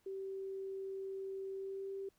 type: tone with pitch glide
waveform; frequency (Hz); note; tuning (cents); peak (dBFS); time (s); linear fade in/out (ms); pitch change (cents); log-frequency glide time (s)
sine; 386.6 to 390.6; G4 to G4; -24 to -6; -40; 0.06-2.09; 5; +18; 1.53-1.92
effects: pink hiss -75 dBFS RMS until 2.18 s